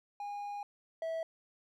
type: tone pair in turn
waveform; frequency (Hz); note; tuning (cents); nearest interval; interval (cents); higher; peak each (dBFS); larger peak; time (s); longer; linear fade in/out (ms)
triangle; 817 / 652.2; G#5 / E5; -29 / -19; major third; 390; first; -36 / -32; second; 0.2-0.63 / 1.02-1.23; first; 2
effects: none